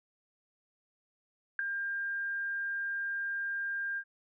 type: tone with ADSR envelope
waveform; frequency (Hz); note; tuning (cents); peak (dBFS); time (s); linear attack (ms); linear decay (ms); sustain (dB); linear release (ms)
sine; 1600; G6; +35; -22; 1.59-4.04; 3; 3; -10; 66
effects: none